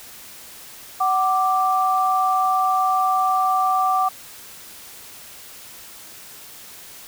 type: tone pair together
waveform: sine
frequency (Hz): 750 / 1175.8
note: F#5 / D6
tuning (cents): +23 / +2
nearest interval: minor sixth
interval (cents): 779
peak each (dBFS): -19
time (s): 1-4.09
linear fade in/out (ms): 10
effects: white hiss -41 dBFS RMS until 7.07 s